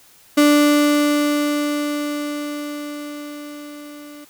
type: tone with level ramp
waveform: 35% pulse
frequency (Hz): 293.7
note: D4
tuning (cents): 0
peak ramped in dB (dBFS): -8 to -35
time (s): 0.37-4.25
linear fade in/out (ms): 10
effects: white hiss -50 dBFS RMS until 4.29 s